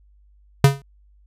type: tone with exponential decay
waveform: square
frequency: 138.59 Hz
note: C#3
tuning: in tune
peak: -6 dBFS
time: 0.64-0.82 s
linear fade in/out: 2 ms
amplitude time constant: 37 ms
effects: added 50 Hz sine -51 dBFS peak until 1.26 s + resampled to 32000 Hz

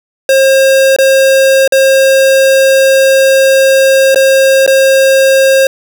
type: tone with dropouts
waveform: square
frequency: 536 Hz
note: C5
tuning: 42 cents sharp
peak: -5 dBFS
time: 0.29-5.67 s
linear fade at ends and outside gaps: 2 ms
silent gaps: 0.963-0.986 / 1.677-1.722 / 4.146-4.158 / 4.664-4.676 s
effects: none

